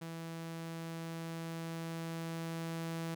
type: tone with level ramp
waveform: sawtooth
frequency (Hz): 164.81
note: E3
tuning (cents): 0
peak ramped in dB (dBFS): -38 to -33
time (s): 0.01-3.15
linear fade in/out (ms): 10
effects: none

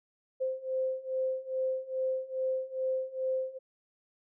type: beating tone pair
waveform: sine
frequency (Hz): 520 / 522.4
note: C5 / C5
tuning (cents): -11 / -3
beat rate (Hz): 2.4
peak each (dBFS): -34 / -32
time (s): 0.4-3.59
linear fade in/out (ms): 20
effects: none

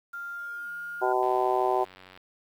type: tone with pitch glide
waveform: sine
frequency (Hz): 1396.9 to 1417.2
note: F6 to F6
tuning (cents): 0 to +25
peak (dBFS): -34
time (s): 0.13-1.13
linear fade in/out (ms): 10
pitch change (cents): +25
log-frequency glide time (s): 0.32-0.7
type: harmonic tone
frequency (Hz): 126.3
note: B2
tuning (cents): +39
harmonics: 3 / 4 / 5 / 6 / 7 / 8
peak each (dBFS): -27 / -35 / -30 / -27 / -31 / -32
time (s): 1.01-1.85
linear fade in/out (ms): 20
type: click train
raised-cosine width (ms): 0.3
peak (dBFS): -32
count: 89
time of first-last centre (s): 1.23-2.175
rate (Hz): 93.1
effects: 9-bit

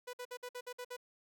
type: tone bursts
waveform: sawtooth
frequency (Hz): 493.9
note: B4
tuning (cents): 0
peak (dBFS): -38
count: 8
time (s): 0.07-0.967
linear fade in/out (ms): 10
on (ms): 64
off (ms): 55
effects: none

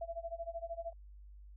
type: tone with tremolo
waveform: sine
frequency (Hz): 671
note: E5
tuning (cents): +31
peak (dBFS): -36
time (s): 0.01-0.93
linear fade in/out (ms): 5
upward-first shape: sine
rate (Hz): 13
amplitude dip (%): 95
effects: added 50 Hz sine -51 dBFS peak until 1.56 s

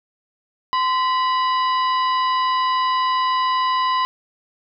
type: harmonic tone with a mistuned harmonic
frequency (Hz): 981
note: B5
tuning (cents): -12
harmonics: 1 / 2 / 3 / 4 / 5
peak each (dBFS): -17 / -29 / -30 / -33 / -35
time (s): 0.73-4.05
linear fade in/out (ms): 0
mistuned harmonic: 1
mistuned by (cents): +83
effects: none

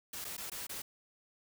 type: noise with dropouts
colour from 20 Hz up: white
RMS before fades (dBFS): -42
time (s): 0.13-0.82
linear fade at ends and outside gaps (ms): 5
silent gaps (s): 0.245-0.249 / 0.368-0.378 / 0.499-0.517 / 0.669-0.693
effects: none

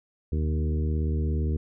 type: harmonic tone with a mistuned harmonic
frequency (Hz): 77.4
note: D#2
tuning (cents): -9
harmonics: 1 / 2 / 3 / 4 / 5 / 6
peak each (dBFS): -24 / -32 / -35 / -38 / -38 / -42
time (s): 0.32-1.57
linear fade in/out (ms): 5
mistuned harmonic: 2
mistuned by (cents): -17
effects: none

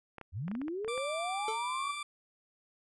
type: clicks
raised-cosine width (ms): 0.5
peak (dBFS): -30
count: 10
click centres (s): 0.183 / 0.213 / 0.481 / 0.515 / 0.552 / 0.616 / 0.682 / 0.847 / 0.879 / 0.978
type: linear sweep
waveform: sine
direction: up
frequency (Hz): 73.7 to 1200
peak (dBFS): -34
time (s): 0.32-1.98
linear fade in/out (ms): 50
type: tone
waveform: 20% pulse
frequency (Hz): 1174.7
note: D6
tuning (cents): 0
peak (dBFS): -32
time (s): 0.88-2.03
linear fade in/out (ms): 5
type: tone with exponential decay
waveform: square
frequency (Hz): 440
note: A4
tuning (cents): 0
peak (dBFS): -33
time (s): 1.48-1.67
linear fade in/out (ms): 2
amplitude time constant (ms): 40
effects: resampled to 24000 Hz

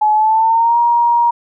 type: tone with pitch glide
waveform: sine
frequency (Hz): 852 to 945.4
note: G#5 to A#5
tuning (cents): +44 to +24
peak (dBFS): -9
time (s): 0.01-1.31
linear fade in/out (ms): 10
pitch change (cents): +180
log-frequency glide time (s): 0.13-0.78
effects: none

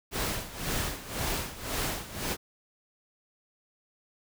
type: noise with tremolo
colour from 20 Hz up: pink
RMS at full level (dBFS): -30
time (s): 0.11-2.37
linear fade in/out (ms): 50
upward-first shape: sine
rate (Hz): 1.9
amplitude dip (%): 80
effects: none

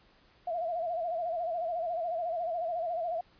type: tone with vibrato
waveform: sine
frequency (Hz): 680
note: F5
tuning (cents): -46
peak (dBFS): -30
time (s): 0.47-3.21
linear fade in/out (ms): 5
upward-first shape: sine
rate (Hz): 14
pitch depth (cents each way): 95
effects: pink hiss -63 dBFS RMS until 3.39 s + resampled to 11025 Hz

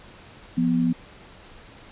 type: tone pair together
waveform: sine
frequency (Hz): 173.72 / 246.9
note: F3 / B3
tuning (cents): -9 / 0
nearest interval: tritone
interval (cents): 609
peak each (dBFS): -23 / -20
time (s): 0.57-0.93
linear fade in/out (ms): 10
effects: pink hiss -47 dBFS RMS until 1.91 s + resampled to 8000 Hz

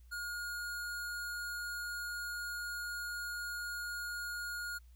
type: tone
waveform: square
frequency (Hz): 1432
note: F6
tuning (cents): +43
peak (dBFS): -39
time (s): 0.11-4.79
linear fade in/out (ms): 20
effects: added 60 Hz sine -55 dBFS peak until 4.95 s + white hiss -74 dBFS RMS until 4.95 s

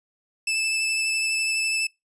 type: tone with vibrato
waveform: sawtooth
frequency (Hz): 2631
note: E7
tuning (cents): -4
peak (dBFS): -19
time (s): 0.47-1.87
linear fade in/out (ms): 5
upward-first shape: sine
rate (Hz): 12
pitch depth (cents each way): 10
effects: noise-tail reverb RT60 0.2 s tail -24 dB re dry + resampled to 24000 Hz

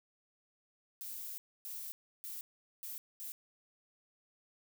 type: noise bursts at uneven times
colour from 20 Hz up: violet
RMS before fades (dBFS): -44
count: 5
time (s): 1.01-1.38 / 1.65-1.92 / 2.24-2.41 / 2.83-2.98 / 3.2-3.32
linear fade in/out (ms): 0
effects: none

